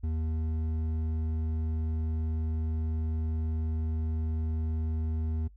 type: tone with hard clipping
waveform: triangle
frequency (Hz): 79.6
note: D#2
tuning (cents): +40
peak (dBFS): -30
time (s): 0.03-5.48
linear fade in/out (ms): 10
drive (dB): 11
effects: noise-tail reverb RT60 0.1 s tail -20 dB re dry + added 50 Hz sine -51 dBFS peak until 5.56 s

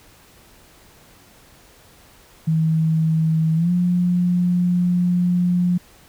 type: tone with pitch glide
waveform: sine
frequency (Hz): 160 to 177.53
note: D#3 to F3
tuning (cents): +49 to +29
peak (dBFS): -15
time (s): 2.47-5.78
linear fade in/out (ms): 10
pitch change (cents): +180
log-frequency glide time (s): 3.55-3.71
effects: pink hiss -50 dBFS RMS until 6.08 s

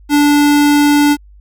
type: tone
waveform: square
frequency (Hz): 291.5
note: D4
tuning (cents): -13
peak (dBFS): -8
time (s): 0.09-1.17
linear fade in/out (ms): 50
effects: added 50 Hz sine -38 dBFS peak until 1.4 s

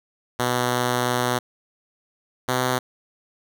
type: tone pair in turn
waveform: 5% pulse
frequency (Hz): 123.47 / 127.01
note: B2 / B2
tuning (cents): 0 / +49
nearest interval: unison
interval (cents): 49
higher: second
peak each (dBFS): -9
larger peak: neither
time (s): 0.39-1.39 / 2.48-2.79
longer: first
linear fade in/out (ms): 10
effects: none

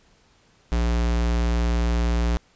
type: tone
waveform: square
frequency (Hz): 58.5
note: A#1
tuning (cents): +7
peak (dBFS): -20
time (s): 0.72-2.37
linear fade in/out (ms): 0
effects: pink hiss -59 dBFS RMS until 2.55 s + resampled to 16000 Hz

